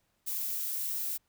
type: noise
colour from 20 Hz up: violet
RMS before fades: -34 dBFS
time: 0.26-1.18 s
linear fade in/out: 20 ms
effects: pink hiss -75 dBFS RMS until 1.28 s